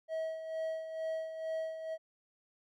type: tone with tremolo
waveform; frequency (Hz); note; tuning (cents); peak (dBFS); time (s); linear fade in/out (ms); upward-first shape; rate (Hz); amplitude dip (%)
triangle; 642; E5; -46; -31; 0.08-1.98; 50; sine; 2.2; 60
effects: none